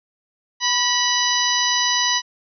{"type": "harmonic tone with a mistuned harmonic", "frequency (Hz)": 987.8, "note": "B5", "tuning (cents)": 0, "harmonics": [1, 2, 3, 4, 5, 6], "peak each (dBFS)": [-24, -24, -24, -24, -24, -24], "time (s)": [0.6, 2.22], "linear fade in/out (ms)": 50, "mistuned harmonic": 2, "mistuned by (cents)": -36, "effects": []}